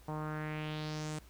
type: tone with low-pass filter sweep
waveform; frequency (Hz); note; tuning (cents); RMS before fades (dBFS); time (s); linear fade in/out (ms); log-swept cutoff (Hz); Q
sawtooth; 153.5; D#3; -23; -39; 0.08-1.19; 5; 900 to 8700; 2.7
effects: added 60 Hz sine -57 dBFS peak until 1.29 s + pink hiss -62 dBFS RMS until 1.29 s